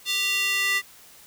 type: tone with high-pass filter sweep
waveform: square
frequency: 394.4 Hz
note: G4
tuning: 11 cents sharp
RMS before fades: -24 dBFS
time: 0.05-0.82 s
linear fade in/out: 50 ms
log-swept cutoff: 3300 to 2000 Hz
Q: 2.9
effects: white hiss -50 dBFS RMS until 1.26 s